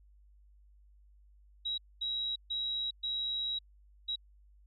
sine tone bursts at uneven times, 3855 Hz, B7, 43 cents flat, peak -32 dBFS, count 5, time 1.65-1.78 / 2.01-2.36 / 2.5-2.91 / 3.03-3.59 / 4.08-4.16 s, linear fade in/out 10 ms, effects added 50 Hz sine -58 dBFS peak until 4.66 s

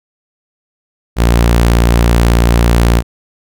sawtooth tone, 58.27 Hz, A#1, in tune, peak -3 dBFS, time 1.16-3.03 s, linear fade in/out 50 ms, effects none

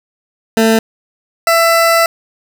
20% pulse tone pair in turn, 223.4 / 666.9 Hz, A3 / E5, +27 / +20 cents, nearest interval octave + perfect fifth, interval 1893 cents, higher second, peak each -3 dBFS, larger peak neither, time 0.57-0.79 / 1.47-2.06 s, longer second, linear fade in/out 2 ms, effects none

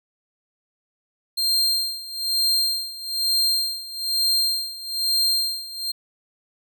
40% pulse tone with tremolo, 4186 Hz, C8, in tune, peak -16 dBFS, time 1.37-5.92 s, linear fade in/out 10 ms, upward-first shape sine, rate 1.1 Hz, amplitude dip 85%, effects none

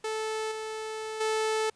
sawtooth tone with level steps, 437.2 Hz, A4, 11 cents flat, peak -26 / -30 / -22 dBFS, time 0.04-1.7 s, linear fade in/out 5 ms, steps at 0.51 / 1.2 s, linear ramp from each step 10 ms, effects pink hiss -65 dBFS RMS until 1.75 s + resampled to 22050 Hz

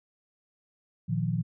sine chord, Bb suspended fourth, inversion none, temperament equal, 116.54 / 155.56 / 174.61 Hz, Bb2 / Eb3 / F3, 0 / 0 / 0 cents, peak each -30 dBFS, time 1.08-1.43 s, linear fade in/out 20 ms, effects none

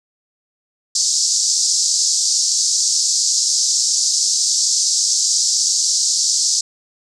pink band-pass noise, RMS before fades -17 dBFS, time 0.95-6.61 s, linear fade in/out 5 ms, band 4700 to 7700 Hz, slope 48 dB/octave, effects none

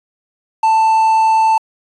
triangle tone with quantisation, 885 Hz, A5, 10 cents sharp, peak -7 dBFS, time 0.63-1.58 s, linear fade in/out 5 ms, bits 6, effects resampled to 24000 Hz

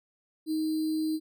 sine tone with sample-and-hold, 313.7 Hz, D#4, 14 cents sharp, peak -26 dBFS, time 0.46-1.2 s, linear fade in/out 50 ms, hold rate 4410 Hz, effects none

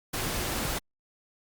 pink noise, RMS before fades -31 dBFS, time 0.13-0.79 s, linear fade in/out 10 ms, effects Opus 48 kbps

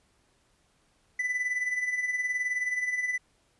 triangle tone with tremolo, 1993 Hz, B6, 15 cents sharp, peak -23 dBFS, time 1.19-3.18 s, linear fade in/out 5 ms, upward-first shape sine, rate 19 Hz, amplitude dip 60%, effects pink hiss -68 dBFS RMS until 3.59 s + resampled to 24000 Hz

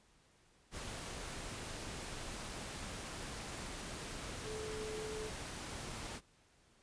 sine tone in noise, 432.4 Hz, A4, 30 cents flat, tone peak -42 dBFS, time 4.43-5.31 s, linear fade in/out 50 ms, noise pink, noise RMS -45 dBFS, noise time 0.71-6.21 s, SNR 0 dB, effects pink hiss -69 dBFS RMS until 6.82 s + resampled to 22050 Hz

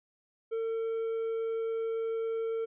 triangle tone, 451.8 Hz, A4, 46 cents sharp, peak -28 dBFS, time 0.51-2.66 s, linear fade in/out 20 ms, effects resampled to 8000 Hz

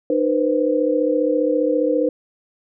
sine tone cluster, 304.2 / 483.1 / 518 Hz, D#4 / B4 / C5, -39 / -38 / -17 cents, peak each -20 dBFS, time 0.1-2.09 s, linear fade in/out 2 ms, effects none

